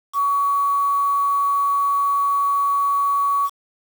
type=tone with quantisation; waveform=sine; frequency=1127 Hz; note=C#6; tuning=28 cents sharp; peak=-16 dBFS; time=0.13-3.5 s; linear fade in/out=50 ms; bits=6; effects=none